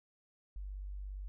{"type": "tone", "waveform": "sine", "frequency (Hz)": 48.69, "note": "G1", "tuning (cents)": -11, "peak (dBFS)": -40, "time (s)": [0.56, 1.28], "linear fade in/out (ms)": 0, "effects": []}